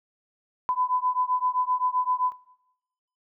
sine beating tone pair, 1001 / 1008.7 Hz, B5 / B5, +23 / +36 cents, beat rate 7.7 Hz, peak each -26 dBFS, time 0.69-2.32 s, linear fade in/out 0 ms, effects noise-tail reverb RT60 0.9 s tail -19 dB re dry

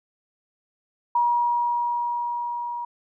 sine tone with level ramp, 956 Hz, A#5, 43 cents sharp, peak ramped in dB -17 to -28 dBFS, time 1.15-2.85 s, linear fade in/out 5 ms, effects none

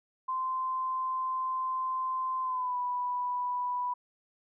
sine tone with pitch glide, 1037 to 986.7 Hz, C6 to B5, -16 to -2 cents, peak -29 dBFS, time 0.28-3.94 s, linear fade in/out 10 ms, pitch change -86 cents, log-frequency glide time 2.42-2.77 s, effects none

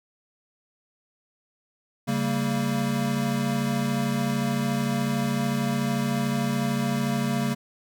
square chord, G diminished, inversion second, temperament equal with one note detuned, 138.59 / 196 / 229.6 Hz, Db3 / G3 / Bb3, 0 / 0 / -26 cents, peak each -29 / -30 / -27 dBFS, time 2.07-7.55 s, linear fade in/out 20 ms, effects none

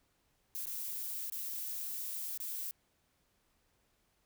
violet noise with dropouts, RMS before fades -40 dBFS, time 0.55-2.71 s, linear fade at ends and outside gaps 0 ms, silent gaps 0.656-0.669 / 1.299-1.322 / 2.376-2.402 s, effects pink hiss -75 dBFS RMS until 4.25 s

